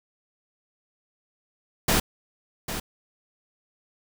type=noise with echo; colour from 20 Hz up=pink; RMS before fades=-21 dBFS; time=1.88-2 s; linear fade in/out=5 ms; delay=800 ms; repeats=1; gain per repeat=-10 dB; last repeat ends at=2.8 s; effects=none